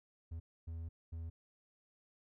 triangle tone bursts at uneven times, 82.4 Hz, E2, in tune, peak -39 dBFS, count 3, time 0.31-0.4 / 0.67-0.89 / 1.12-1.3 s, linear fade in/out 10 ms, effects none

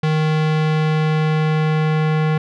square tone with low-pass filter sweep, 155.56 Hz, D#3, in tune, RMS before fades -17 dBFS, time 0.03-2.38 s, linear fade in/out 5 ms, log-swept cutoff 3600 to 2400 Hz, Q 1, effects none

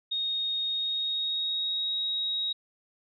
sine tone with pitch glide, 3722 to 3794 Hz, A#7 to A#7, -3 to +30 cents, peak -27 dBFS, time 0.11-2.53 s, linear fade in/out 10 ms, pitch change +33 cents, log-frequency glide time 0.67-1.96 s, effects none

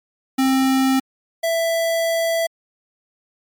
square tone pair in turn, 264.7 / 662.8 Hz, C4 / E5, +20 / +9 cents, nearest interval octave + major third, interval 1589 cents, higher second, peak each -15 / -18 dBFS, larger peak first, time 0.38-1 / 1.43-2.47 s, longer second, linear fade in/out 10 ms, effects MP3 96 kbps

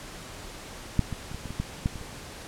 clicks, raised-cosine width 5 ms, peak -8 / -19 / -26 / -23 / -25 / -24 / -15 / -12 / -24 / -27 dBFS, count 10, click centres 0.993 / 1.127 / 1.315 / 1.346 / 1.457 / 1.506 / 1.6 / 1.859 / 1.957 / 2.013 s, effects pink hiss -42 dBFS RMS until 2.47 s + low-pass 10000 Hz 12 dB/octave

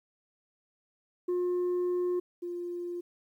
sine tone pair in turn, 357.3 / 350.1 Hz, F4 / F4, +40 / +4 cents, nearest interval unison, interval 36 cents, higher first, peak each -24 / -33 dBFS, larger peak first, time 1.28-2.2 / 2.42-3.01 s, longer first, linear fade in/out 10 ms, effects tanh soft clip ceiling -26 dBFS + 11-bit

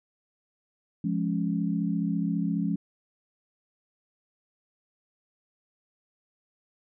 sine chord, Db major, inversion first, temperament just, 173.24 / 207.9 / 277.2 Hz, F3 / Ab3 / Db4, -14 / +2 / 0 cents, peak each -28 / -29 / -31 dBFS, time 1.04-2.76 s, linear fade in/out 5 ms, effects none

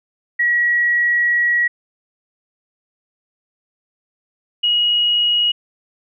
sine tone pair in turn, 1917 / 2896 Hz, A#6 / F#7, +48 / -38 cents, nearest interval perfect fifth, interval 714 cents, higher second, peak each -13 dBFS, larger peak neither, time 0.39-1.68 / 4.63-5.52 s, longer first, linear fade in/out 10 ms, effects none

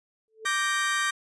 sine tone with exponential growth, 440 Hz, A4, in tune, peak -35 dBFS, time 0.28-0.45 s, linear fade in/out 0 ms, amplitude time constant 35 ms
35% pulse chord, G minor, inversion second, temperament equal with one note detuned, 1171.3 / 1568 / 1864.7 Hz, D6 / G6 / Bb6, -5 / 0 / 0 cents, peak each -27 dBFS, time 0.45-1.11 s, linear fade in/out 10 ms
effects resampled to 24000 Hz

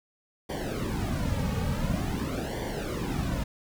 brown noise with flanger, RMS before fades -30 dBFS, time 0.49-3.44 s, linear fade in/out 10 ms, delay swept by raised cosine 0.76 to 2.96 ms, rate 0.47 Hz, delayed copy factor -0.9, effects none

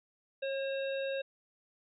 harmonic tone with a mistuned harmonic, 539 Hz, C#5, 49 cents flat, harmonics 1 / 3 / 5 / 7, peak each -33 / -44 / -44 / -47 dBFS, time 0.42-1.22 s, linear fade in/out 10 ms, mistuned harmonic 1, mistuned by +15 cents, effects none

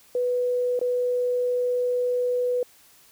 sine tone with dropouts, 493.9 Hz, B4, in tune, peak -21 dBFS, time 0.15-2.63 s, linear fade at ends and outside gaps 2 ms, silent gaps 0.792-0.813 s, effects white hiss -55 dBFS RMS until 3.11 s

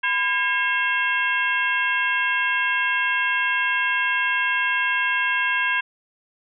harmonic tone with a mistuned harmonic, 540 Hz, C#5, 45 cents flat, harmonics 2 / 3 / 4 / 5 / 6, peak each -27 / -22 / -28 / -25 / -33 dBFS, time 0.03-5.81 s, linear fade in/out 10 ms, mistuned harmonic 2, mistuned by -120 cents, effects none

